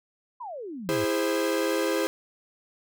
sine exponential sweep, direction down, 1046.5 to 92.5 Hz, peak -34 dBFS, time 0.4-1.05 s, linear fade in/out 10 ms
45% pulse chord, E augmented, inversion none, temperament equal with one note detuned, 329.6 / 409.1 / 523.3 Hz, E4 / G#4 / B#4, 0 / -26 / 0 cents, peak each -28 / -29 / -28 dBFS, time 0.89-2.07 s, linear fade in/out 0 ms
effects none

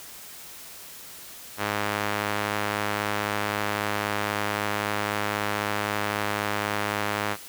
sawtooth tone with band-pass filter, 103.83 Hz, G#2, in tune, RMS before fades -28 dBFS, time 1.57-7.37 s, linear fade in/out 50 ms, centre 1600 Hz, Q 0.76, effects white hiss -43 dBFS RMS until 7.48 s

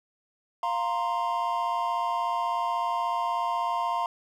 triangle chord, F suspended fourth, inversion none, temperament just, 698.5 / 931.3 / 1047.7 Hz, F5 / Bb5 / C6, 0 / -2 / +2 cents, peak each -29 / -27 / -28 dBFS, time 0.63-4.06 s, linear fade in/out 2 ms, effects none

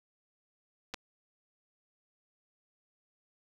clicks, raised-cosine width 0.2 ms, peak -21 dBFS, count 2, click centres 0.939 / 0.943 s, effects 8-bit

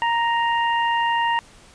harmonic tone, 933 Hz, A#5, 1 cent sharp, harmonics 1 / 2 / 3, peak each -19 / -25 / -29 dBFS, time 0.02-1.39 s, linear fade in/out 0 ms, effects pink hiss -49 dBFS RMS until 1.74 s + resampled to 22050 Hz

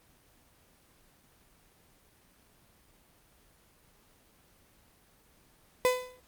35% pulse tone with exponential decay, 503 Hz, B4, 32 cents sharp, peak -18 dBFS, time 5.85-6.2 s, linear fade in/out 0 ms, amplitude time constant 75 ms, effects pink hiss -63 dBFS RMS until 6.27 s + Opus 24 kbps

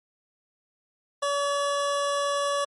square tone pair together, 569 / 1138 Hz, C#5 / C#6, +45 / +45 cents, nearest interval octave, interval 1200 cents, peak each -27 / -28 dBFS, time 1.22-2.65 s, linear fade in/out 10 ms, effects MP3 48 kbps

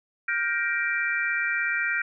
sine chord, G minor seventh, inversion third, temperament just, 1411.2 / 1568 / 1881.6 / 2352 Hz, F6 / G6 / Bb6 / D7, +18 / 0 / +16 / +2 cents, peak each -29 dBFS, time 0.28-2.02 s, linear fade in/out 5 ms, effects none

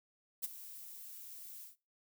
violet noise with ADSR envelope, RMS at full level -35 dBFS, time 0.42-1.76 s, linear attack 23 ms, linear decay 23 ms, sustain -15 dB, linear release 130 ms, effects noise-tail reverb RT60 0.3 s tail -22 dB re dry

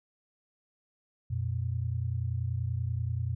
sine tone pair together, 89.9 / 120.3 Hz, F#2 / B2, -49 / -45 cents, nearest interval perfect fourth, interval 504 cents, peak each -32 / -31 dBFS, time 1.3-3.35 s, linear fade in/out 10 ms, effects none

